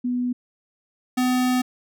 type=tone pair in turn; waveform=sine / square; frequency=246.9 / 252.1 Hz; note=B3 / B3; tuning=0 / +36 cents; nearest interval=unison; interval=36 cents; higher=second; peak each=-21 / -19 dBFS; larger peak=second; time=0.04-0.33 / 1.17-1.62 s; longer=second; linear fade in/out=10 ms; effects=none